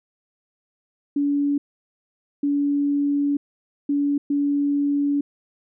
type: tone bursts at uneven times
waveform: sine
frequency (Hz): 285.8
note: D4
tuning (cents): -47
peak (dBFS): -18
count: 4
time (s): 1.16-1.58 / 2.43-3.37 / 3.89-4.18 / 4.3-5.21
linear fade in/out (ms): 5
effects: none